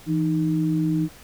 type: tone pair together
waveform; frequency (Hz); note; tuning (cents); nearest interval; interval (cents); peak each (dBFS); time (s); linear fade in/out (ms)
sine; 164.81 / 309.9; E3 / D#4; 0 / -7; major seventh; 1093; -22; 0.06-1.09; 50
effects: pink hiss -47 dBFS RMS until 1.23 s